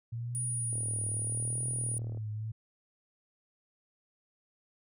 sine tone with vibrato, 114.9 Hz, A#2, 25 cents flat, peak -34 dBFS, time 0.12-2.52 s, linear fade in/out 10 ms, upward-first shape triangle, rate 0.8 Hz, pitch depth 140 cents each way
sine tone, 9610 Hz, D9, 39 cents sharp, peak -33 dBFS, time 0.35-1.98 s, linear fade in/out 0 ms
click train, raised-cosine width 2 ms, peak -34 dBFS, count 57, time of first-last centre 0.73-2.173 s, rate 38.8 Hz
effects none

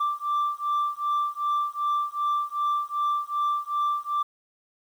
sine beating tone pair, 1174.7 / 1177.3 Hz, D6 / D6, 0 / +4 cents, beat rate 2.6 Hz, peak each -25 dBFS, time 0-4.23 s, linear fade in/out 10 ms, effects tanh soft clip ceiling -20 dBFS + 9-bit

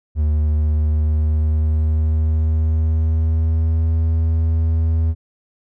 triangle tone with pitch glide, 75.9 to 80.88 Hz, D#2 to E2, -42 to -32 cents, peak -12 dBFS, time 0.15-5.15 s, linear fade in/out 50 ms, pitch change +110 cents, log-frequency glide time 0.34-3.93 s, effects none

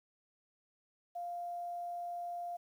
sine tone with quantisation, 698.5 Hz, F5, in tune, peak -38 dBFS, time 1.15-2.57 s, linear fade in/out 10 ms, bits 11, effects none

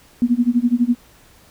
sine tone with tremolo, 241.3 Hz, B3, 40 cents flat, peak -10 dBFS, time 0.22-0.95 s, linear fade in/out 0 ms, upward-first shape sine, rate 12 Hz, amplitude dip 95%, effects pink hiss -50 dBFS RMS until 1.5 s

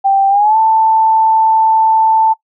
sine tone with pitch glide, 784 to 885.1 Hz, G5 to A5, 0 to +10 cents, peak -7 dBFS, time 0.04-2.34 s, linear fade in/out 20 ms, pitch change +210 cents, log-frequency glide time 0.29-0.57 s, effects noise-tail reverb RT60 0.1 s tail -18 dB re dry

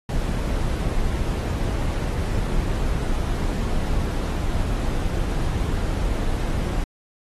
brown noise, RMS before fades -23 dBFS, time 0.09-6.84 s, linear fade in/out 2 ms, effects AAC 32 kbps

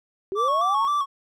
sine linear sweep, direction up, 370 to 938 Hz, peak -25 dBFS, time 0.32-0.85 s, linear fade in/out 0 ms
triangle tone with vibrato, 1135 Hz, C#6, 41 cents sharp, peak -18 dBFS, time 0.35-1.06 s, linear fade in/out 50 ms, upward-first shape square, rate 3.8 Hz, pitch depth 47 cents each way
effects none

